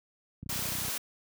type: click train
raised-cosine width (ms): 5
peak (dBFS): -27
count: 15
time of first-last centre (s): 0.43-0.882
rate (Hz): 31
type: high-pass noise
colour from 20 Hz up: white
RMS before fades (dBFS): -34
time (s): 0.49-0.98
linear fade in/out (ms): 5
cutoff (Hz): 180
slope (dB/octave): 24
effects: high-pass 80 Hz 12 dB/octave